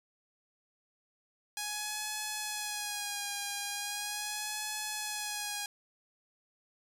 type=tone with vibrato; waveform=5% pulse; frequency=830.6 Hz; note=G#5; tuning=in tune; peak=-23 dBFS; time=1.57-5.66 s; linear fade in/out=2 ms; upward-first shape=sine; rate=0.39 Hz; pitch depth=41 cents each way; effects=10-bit